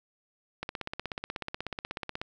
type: click train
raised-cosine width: 0.3 ms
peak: -18 dBFS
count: 27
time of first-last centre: 0.63-2.215 s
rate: 16.4 Hz
effects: none